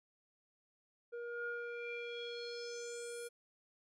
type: tone with low-pass filter sweep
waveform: square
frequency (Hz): 474.6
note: A#4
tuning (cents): +31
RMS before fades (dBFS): -44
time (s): 1.12-3.29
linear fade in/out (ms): 20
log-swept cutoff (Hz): 980 to 11000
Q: 5.1
effects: none